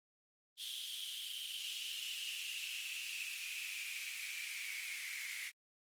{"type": "noise with high-pass filter sweep", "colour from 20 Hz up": "white", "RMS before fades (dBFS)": -43, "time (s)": [0.57, 5.52], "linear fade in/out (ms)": 50, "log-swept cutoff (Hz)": [3300, 2100], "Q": 9, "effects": ["low-pass 12000 Hz 12 dB/octave", "Opus 32 kbps"]}